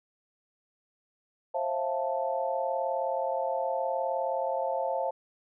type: chord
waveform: sine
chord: F major seventh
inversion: second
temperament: equal with one note detuned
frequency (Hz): 533 / 659.3 / 698.5 / 880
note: C5 / E5 / F5 / A5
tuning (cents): +32 / 0 / 0 / 0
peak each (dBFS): -31 / -34 / -34 / -33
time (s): 1.54-5.11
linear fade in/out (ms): 10
effects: none